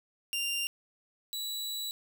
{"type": "tone pair in turn", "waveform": "sawtooth", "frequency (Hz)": [2788, 3930], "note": ["F7", "B7"], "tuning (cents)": [-4, -9], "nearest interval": "tritone", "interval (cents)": 595, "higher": "second", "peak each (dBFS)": [-27, -31], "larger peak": "first", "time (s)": [[0.33, 0.67], [1.33, 1.91]], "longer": "second", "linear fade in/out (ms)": 0, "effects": []}